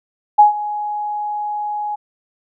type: tone with ADSR envelope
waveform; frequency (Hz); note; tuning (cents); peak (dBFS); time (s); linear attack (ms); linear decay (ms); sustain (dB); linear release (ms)
sine; 836; G#5; +11; -3; 0.38-1.96; 15; 130; -17; 15
effects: none